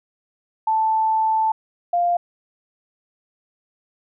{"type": "tone pair in turn", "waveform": "sine", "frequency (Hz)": [880, 698.5], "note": ["A5", "F5"], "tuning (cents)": [0, 0], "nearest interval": "major third", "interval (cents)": 400, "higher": "first", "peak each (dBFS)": -16, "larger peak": "neither", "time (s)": [[0.67, 1.52], [1.93, 2.17]], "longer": "first", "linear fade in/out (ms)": 5, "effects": []}